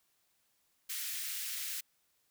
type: high-pass noise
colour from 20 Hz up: white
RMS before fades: -39 dBFS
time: 0.89-1.81 s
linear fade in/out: 10 ms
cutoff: 1700 Hz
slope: 24 dB/octave
effects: white hiss -75 dBFS RMS until 2.3 s